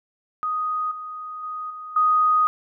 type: tone with level steps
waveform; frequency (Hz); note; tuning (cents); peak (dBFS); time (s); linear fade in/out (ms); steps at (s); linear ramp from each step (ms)
sine; 1246; D#6; +2; -22 / -31 / -28 / -33 / -15; 0.43-2.47; 0; 0.91 / 1.43 / 1.7 / 1.96; 5
effects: none